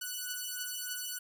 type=beating tone pair; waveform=5% pulse; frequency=1480 / 1483.3 Hz; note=F#6 / F#6; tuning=0 / +4 cents; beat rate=3.3 Hz; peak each=-28 dBFS; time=0.01-1.19 s; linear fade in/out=10 ms; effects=none